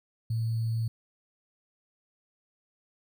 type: tone with sample-and-hold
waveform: sine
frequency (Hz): 113.5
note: A#2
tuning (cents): -46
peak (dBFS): -26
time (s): 0.3-0.88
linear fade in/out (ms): 5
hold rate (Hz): 4410
effects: none